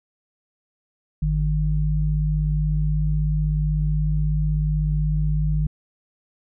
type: tone pair together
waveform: sine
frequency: 51.85 / 152.7 Hz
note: G#1 / D#3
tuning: -2 / -32 cents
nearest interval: octave + perfect fifth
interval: 1870 cents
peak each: -21 dBFS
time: 1.22-5.67 s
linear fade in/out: 5 ms
effects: none